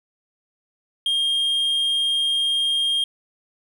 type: tone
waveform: triangle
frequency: 3221 Hz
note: G7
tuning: 46 cents sharp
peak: -17 dBFS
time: 1.06-3.04 s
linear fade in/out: 2 ms
effects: none